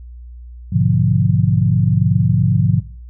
sine chord, G# diminished seventh, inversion none, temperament equal with one note detuned, 103.83 / 124.62 / 146.83 / 174.61 Hz, G#2 / B2 / D3 / F3, 0 / +16 / 0 / 0 cents, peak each -17 dBFS, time 0.72-2.8 s, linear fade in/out 10 ms, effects noise-tail reverb RT60 0.4 s tail -17 dB re dry + added 60 Hz sine -32 dBFS peak until 3.09 s

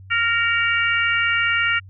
harmonic tone with a mistuned harmonic, 465.2 Hz, A#4, 4 cents flat, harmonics 3 / 4 / 5 / 6, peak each -21 / -22 / -23 / -24 dBFS, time 0.1-1.8 s, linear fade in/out 20 ms, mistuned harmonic 5, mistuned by -27 cents, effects added 95 Hz sine -39 dBFS peak until 1.89 s

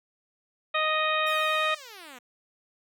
harmonic tone, 622.3 Hz, D#5, in tune, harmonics 1 / 2 / 3 / 4 / 5 / 6, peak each -30 / -27 / -31 / -30 / -37 / -33 dBFS, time 0.74-1.75 s, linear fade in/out 10 ms
5% pulse exponential sweep, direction down, 1939 to 234.1 Hz, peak -32 dBFS, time 1.26-2.19 s, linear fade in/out 10 ms
effects none

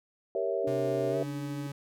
sine chord, G diminished seventh, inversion none, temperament equal, 392 / 466.2 / 554.4 / 659.3 Hz, G4 / Bb4 / Db5 / Fb5, 0 / 0 / 0 / 0 cents, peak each -33 dBFS, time 0.35-1.23 s, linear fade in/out 2 ms
sine tone, 293.7 Hz, D4, in tune, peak -36 dBFS, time 0.64-1.67 s, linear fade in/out 5 ms
40% pulse tone with pitch glide, 130.81 to 140.2 Hz, C3 to C#3, 0 to +20 cents, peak -35 dBFS, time 0.67-1.72 s, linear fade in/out 5 ms, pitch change +120 cents, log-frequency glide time 1.1-1.17 s
effects none

